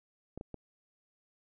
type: clicks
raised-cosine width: 2 ms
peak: -28 dBFS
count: 3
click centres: 0.376 / 0.411 / 0.543 s
effects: none